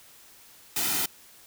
white noise with comb filter, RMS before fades -27 dBFS, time 0.76-1.06 s, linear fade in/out 5 ms, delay 1.8 ms, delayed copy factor -0.6, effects white hiss -53 dBFS RMS until 1.46 s

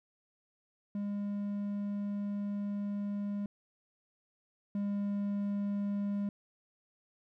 triangle tone pair in turn, 203.3 / 202.3 Hz, G#3 / G#3, -37 / -45 cents, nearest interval unison, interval 8 cents, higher first, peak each -31 / -29 dBFS, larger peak second, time 0.95-3.46 / 4.75-6.29 s, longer first, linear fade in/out 2 ms, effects none

